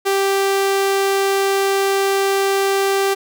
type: tone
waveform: sawtooth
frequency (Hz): 392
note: G4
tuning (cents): 0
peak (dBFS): -11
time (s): 0.05-3.15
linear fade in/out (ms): 20
effects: none